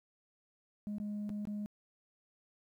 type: tone with dropouts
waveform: sine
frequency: 207.7 Hz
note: G#3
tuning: in tune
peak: -34 dBFS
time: 0.87-1.66 s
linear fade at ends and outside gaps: 0 ms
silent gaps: 0.983-1 / 1.293-1.301 / 1.453-1.472 s
effects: tanh soft clip ceiling -35 dBFS + 12-bit